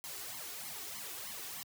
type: noise with flanger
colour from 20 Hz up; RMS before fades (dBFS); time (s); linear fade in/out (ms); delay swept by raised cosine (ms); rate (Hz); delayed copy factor
white; -44; 0.04-1.63; 0; 0.95 to 2.75; 3.2; +1
effects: high-pass 100 Hz 12 dB/octave